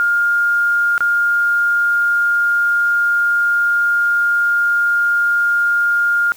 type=tone with dropouts; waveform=sine; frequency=1411 Hz; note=F6; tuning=17 cents sharp; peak=-12 dBFS; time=0-6.32 s; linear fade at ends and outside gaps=0 ms; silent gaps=0.979-1.006 s; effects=white hiss -43 dBFS RMS until 6.36 s